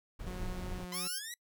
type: noise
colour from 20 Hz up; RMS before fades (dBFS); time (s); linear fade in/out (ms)
brown; -40; 0.19-0.85; 10
type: tone with pitch glide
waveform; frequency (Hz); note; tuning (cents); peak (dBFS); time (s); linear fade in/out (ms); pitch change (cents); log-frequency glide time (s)
sawtooth; 182.2 to 179.8; F#3 to F#3; -26 to -49; -38; 0.26-1.08; 10; -23; 0.8-0.85
type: linear sweep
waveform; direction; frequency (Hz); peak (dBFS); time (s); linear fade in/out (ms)
10% pulse; up; 997 to 1975.5; -32; 0.92-1.34; 2
type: tone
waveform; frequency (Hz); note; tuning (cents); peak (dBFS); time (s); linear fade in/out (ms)
5% pulse; 5400; E8; +41; -31; 0.93-1.2; 20
effects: noise-tail reverb RT60 0.1 s tail -25 dB re dry